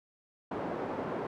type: band-pass noise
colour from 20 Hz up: pink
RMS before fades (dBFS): -36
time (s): 0.51-1.27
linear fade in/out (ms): 5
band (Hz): 260 to 840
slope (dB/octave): 12
effects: none